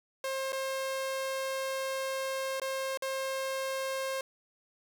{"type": "tone with dropouts", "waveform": "sawtooth", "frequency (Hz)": 533, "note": "C5", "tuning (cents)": 32, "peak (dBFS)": -28, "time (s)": [0.24, 4.21], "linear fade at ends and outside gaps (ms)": 2, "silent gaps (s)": [[0.522, 0.529], [2.599, 2.617], [2.974, 3.022]], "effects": ["9-bit"]}